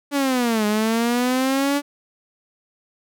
sawtooth linear two-way sweep, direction down then up, 289.2 to 207.7 to 289.2 Hz, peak -14 dBFS, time 0.11-1.82 s, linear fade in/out 50 ms, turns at 0.66 s, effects none

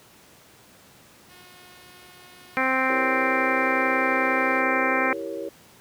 5% pulse tone, 361 Hz, F#4, 43 cents flat, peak -37 dBFS, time 1.27-4.64 s, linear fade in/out 50 ms
harmonic tone, 261.6 Hz, C4, in tune, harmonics 1 / 2 / 3 / 4 / 5 / 6 / 7 / 8 / 9, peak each -29 / -29 / -29 / -29 / -29 / -29 / -29 / -29 / -29 dBFS, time 2.57-5.13 s, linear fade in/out 0 ms
sine chord, E diminished seventh, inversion none, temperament equal, 329.6 / 392 / 466.2 / 554.4 Hz, E4 / G4 / Bb4 / Db5, 0 / 0 / 0 / 0 cents, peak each -35 / -35 / -35 / -34 dBFS, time 2.89-5.49 s, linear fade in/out 5 ms
effects pink hiss -52 dBFS RMS until 5.8 s + high-pass 100 Hz 12 dB/octave

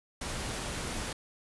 pink noise, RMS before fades -36 dBFS, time 0.21-1.13 s, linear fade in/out 5 ms, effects resampled to 24000 Hz

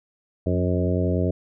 harmonic tone with a mistuned harmonic, 90.3 Hz, F#2, 42 cents flat, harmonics 1 / 2 / 3 / 4 / 5 / 6 / 7, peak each -23 / -26 / -28 / -29 / -30 / -31 / -31 dBFS, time 0.46-1.31 s, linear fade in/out 5 ms, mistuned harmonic 2, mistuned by -39 cents, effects none

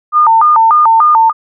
sine tone with vibrato, 1046.5 Hz, C6, in tune, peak -4 dBFS, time 0.12-1.33 s, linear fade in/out 50 ms, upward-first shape square, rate 3.4 Hz, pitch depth 260 cents each way, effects none

